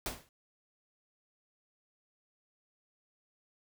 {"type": "noise with exponential decay", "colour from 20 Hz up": "pink", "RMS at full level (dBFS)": -33, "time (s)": [0.06, 0.29], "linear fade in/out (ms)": 1, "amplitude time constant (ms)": 50, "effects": []}